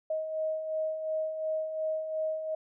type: beating tone pair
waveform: sine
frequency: 627 / 629.8 Hz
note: D#5 / D#5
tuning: +13 / +21 cents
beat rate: 2.8 Hz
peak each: -39 / -30 dBFS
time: 0.1-2.55 s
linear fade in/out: 5 ms
effects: none